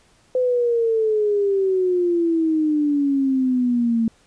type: exponential sweep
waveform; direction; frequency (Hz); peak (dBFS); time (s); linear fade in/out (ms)
sine; down; 511 to 224.7; -16; 0.35-4.08; 2
effects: pink hiss -57 dBFS RMS until 4.26 s + resampled to 22050 Hz